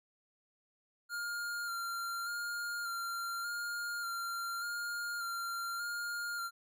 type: tone with vibrato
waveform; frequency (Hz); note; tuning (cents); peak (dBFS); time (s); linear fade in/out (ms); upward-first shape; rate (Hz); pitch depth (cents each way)
square; 1396.9; F6; 0; -37; 1.09-6.51; 50; square; 0.85; 20
effects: none

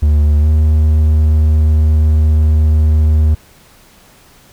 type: tone with pitch glide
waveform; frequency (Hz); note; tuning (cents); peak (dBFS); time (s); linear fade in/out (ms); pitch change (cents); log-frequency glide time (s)
triangle; 74.5 to 77.13; D2 to D#2; +25 to -15; -5; 0.02-3.35; 10; +60; 0.4-0.46
effects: pink hiss -45 dBFS RMS until 4.52 s

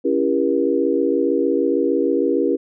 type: chord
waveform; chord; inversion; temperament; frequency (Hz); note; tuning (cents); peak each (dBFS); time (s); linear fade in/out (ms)
sine; C# diminished seventh; none; just; 277.2 / 332.6 / 399.1 / 479; C#4 / E4 / G4 / Bb4; 0 / +16 / +31 / +47; -21; 0.04-2.57; 20
effects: none

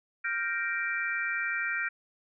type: chord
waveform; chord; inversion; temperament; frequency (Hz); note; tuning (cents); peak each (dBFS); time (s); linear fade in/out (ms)
sine; G minor seventh; third; equal; 1396.9 / 1568 / 1864.7 / 2349; F6 / G6 / Bb6 / D7; 0 / 0 / 0 / 0; -34; 0.24-1.89; 10
effects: none

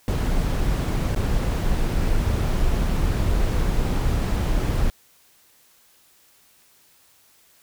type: noise with dropouts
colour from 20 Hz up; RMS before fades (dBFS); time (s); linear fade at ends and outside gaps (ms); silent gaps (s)
brown; -21; 0.08-4.9; 0; 1.148-1.162
effects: white hiss -57 dBFS RMS until 7.62 s

